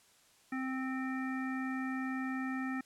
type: harmonic tone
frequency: 261.6 Hz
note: C4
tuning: in tune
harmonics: 1 / 3 / 5 / 7 / 9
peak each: -35 / -46 / -45 / -43 / -50 dBFS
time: 0.52-2.81 s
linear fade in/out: 5 ms
effects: white hiss -65 dBFS RMS until 2.85 s + low-pass 10000 Hz 12 dB/octave